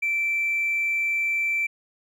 sine tone with hard clipping, 2336 Hz, D7, 10 cents flat, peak -22 dBFS, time 0.02-1.67 s, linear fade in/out 10 ms, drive 1 dB, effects none

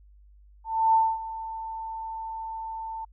sine tone with ADSR envelope, 893 Hz, A5, 25 cents sharp, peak -16 dBFS, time 0.64-3.05 s, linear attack 300 ms, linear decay 240 ms, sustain -16 dB, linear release 7 ms, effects added 50 Hz sine -51 dBFS peak until 3.12 s

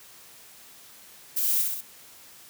violet noise with echo, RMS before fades -26 dBFS, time 1.36-1.62 s, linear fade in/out 10 ms, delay 64 ms, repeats 3, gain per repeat -3 dB, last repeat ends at 1.812 s, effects white hiss -50 dBFS RMS until 2.49 s + high-pass 60 Hz 12 dB/octave

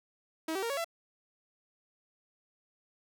sawtooth tone with pitch steps, 320.4 / 385.4 / 463.7 / 557.8 / 671.1 Hz, E4 / G4 / A#4 / C#5 / E5, -49 / -29 / -9 / +11 / +31 cents, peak -28 dBFS, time 0.48-0.845 s, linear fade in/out 5 ms, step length 73 ms, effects none

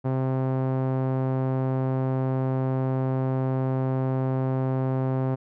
sawtooth tone with low-pass filter, 131.2 Hz, C3, 5 cents sharp, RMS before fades -25 dBFS, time 0.04-5.36 s, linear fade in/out 20 ms, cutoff 850 Hz, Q 0.93, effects none

